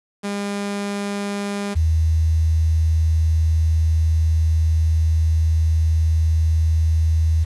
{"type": "tone pair in turn", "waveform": ["sawtooth", "sine"], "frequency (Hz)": [202, 80.16], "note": ["G#3", "E2"], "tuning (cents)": [-48, -48], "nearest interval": "octave + major third", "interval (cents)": 1600, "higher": "first", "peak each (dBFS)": [-19, -14], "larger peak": "second", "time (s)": [[0.23, 1.75], [1.75, 7.45]], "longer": "second", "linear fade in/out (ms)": 20, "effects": ["resampled to 24000 Hz", "7-bit"]}